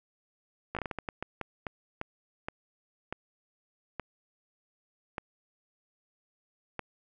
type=slowing click train; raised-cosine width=0.5 ms; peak=-19 dBFS; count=17; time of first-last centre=0.75-6.793 s; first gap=16 ms; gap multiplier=1.36; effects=none